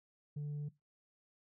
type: tone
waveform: sine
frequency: 146.83 Hz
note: D3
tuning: in tune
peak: -35 dBFS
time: 0.36-0.69 s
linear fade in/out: 10 ms
effects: noise-tail reverb RT60 0.2 s tail -19 dB re dry + tanh soft clip ceiling -37 dBFS